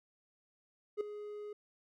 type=tone with ADSR envelope; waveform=triangle; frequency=417.1 Hz; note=G#4; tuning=7 cents sharp; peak=-27 dBFS; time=0.97-1.53 s; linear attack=38 ms; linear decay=4 ms; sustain=-13 dB; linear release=4 ms; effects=none